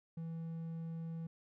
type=tone; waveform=triangle; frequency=164.3 Hz; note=E3; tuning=5 cents flat; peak=-38 dBFS; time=0.17-1.27 s; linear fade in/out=5 ms; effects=none